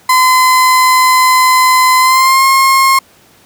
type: tone with pitch glide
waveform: 35% pulse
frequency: 1023 to 1072.6 Hz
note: C6 to C6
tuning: -39 to +43 cents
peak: -4 dBFS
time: 0.09-2.99 s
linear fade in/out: 5 ms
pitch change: +82 cents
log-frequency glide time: 1.99-2.45 s
effects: pink hiss -45 dBFS RMS until 3.45 s + high-pass 100 Hz 12 dB/octave